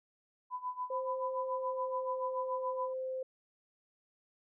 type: tone with tremolo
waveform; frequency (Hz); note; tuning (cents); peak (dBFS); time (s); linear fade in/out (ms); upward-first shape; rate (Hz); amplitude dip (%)
sine; 1000; B5; +21; -33; 0.5-2.94; 50; sine; 7; 85
type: tone with pitch glide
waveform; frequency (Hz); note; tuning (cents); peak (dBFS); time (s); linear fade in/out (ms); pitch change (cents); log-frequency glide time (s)
sine; 523.3 to 519.7; C5 to C5; 0 to -12; -35; 0.9-3.23; 5; -12; 1.41-2.23
effects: none